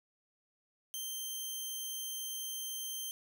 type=tone; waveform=10% pulse; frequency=3139 Hz; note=G7; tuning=2 cents sharp; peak=-30 dBFS; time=0.94-3.11 s; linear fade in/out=0 ms; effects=none